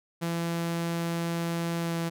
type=tone with pitch glide; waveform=sawtooth; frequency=168.6 to 167.15 Hz; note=E3 to E3; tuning=+39 to +24 cents; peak=-24 dBFS; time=0.21-2.1 s; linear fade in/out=20 ms; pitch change=-15 cents; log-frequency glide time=1.8-1.98 s; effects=none